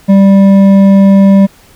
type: tone with hard clipping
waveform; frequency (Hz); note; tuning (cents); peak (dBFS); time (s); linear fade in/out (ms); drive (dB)
triangle; 196; G3; 0; -3; 0.08-1.47; 20; 11
effects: pink hiss -42 dBFS RMS until 1.75 s